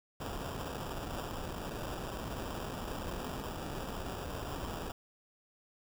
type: noise with sample-and-hold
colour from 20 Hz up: pink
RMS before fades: -40 dBFS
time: 0.2-4.92 s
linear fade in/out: 5 ms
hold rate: 2100 Hz
effects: none